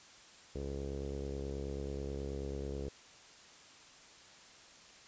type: tone with low-pass filter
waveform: sawtooth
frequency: 69.3 Hz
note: C#2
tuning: in tune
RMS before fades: -40 dBFS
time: 0.55-2.89 s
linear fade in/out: 5 ms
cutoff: 450 Hz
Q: 4.6
effects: white hiss -57 dBFS RMS until 5.07 s + resampled to 16000 Hz

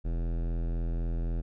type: tone with hard clipping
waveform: sine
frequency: 41.92 Hz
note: E1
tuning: 30 cents sharp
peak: -30 dBFS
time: 0.04-1.42 s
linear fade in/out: 20 ms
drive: 18 dB
effects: none

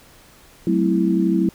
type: chord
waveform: sine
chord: F# half-diminished seventh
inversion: none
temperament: equal with one note detuned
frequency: 188.01 / 220 / 261.6 / 329.6 Hz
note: F#3 / A3 / C4 / E4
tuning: +28 / 0 / 0 / 0 cents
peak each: -19 / -23 / -25 / -19 dBFS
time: 0.67-1.49 s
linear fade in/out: 2 ms
effects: pink hiss -49 dBFS RMS until 1.54 s

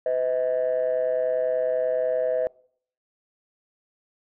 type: ring-modulated tone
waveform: triangle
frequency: 65.1 Hz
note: C2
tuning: 8 cents flat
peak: -15 dBFS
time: 0.06-2.47 s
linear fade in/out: 0 ms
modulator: 572 Hz
effects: noise-tail reverb RT60 0.6 s tail -25 dB re dry + tanh soft clip ceiling -16 dBFS

